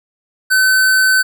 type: tone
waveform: square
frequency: 1523 Hz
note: F#6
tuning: 50 cents sharp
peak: -10 dBFS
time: 0.5-1.23 s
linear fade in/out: 20 ms
effects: none